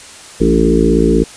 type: harmonic tone with a mistuned harmonic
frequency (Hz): 56.1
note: A1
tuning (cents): +34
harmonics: 1 / 3 / 4 / 5 / 6 / 7 / 8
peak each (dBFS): -16 / -16 / -16 / -16 / -16 / -16 / -16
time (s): 0.4-1.24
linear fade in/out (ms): 10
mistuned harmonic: 5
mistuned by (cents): +30
effects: white hiss -35 dBFS RMS until 1.36 s + resampled to 22050 Hz